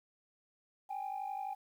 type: tone pair together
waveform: sine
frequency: 778.3 / 830 Hz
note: G5 / G#5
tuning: -13 / -1 cents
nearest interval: minor second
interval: 112 cents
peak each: -38 / -39 dBFS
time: 0.89-1.55 s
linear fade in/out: 20 ms
effects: tanh soft clip ceiling -33 dBFS + 11-bit